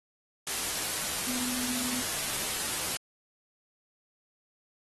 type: tone in noise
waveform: sine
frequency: 249.5 Hz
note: B3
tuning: 18 cents sharp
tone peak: -36 dBFS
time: 1.27-2.01 s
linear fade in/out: 2 ms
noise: white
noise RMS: -32 dBFS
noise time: 0.47-2.97 s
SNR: -7 dB
effects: AAC 32 kbps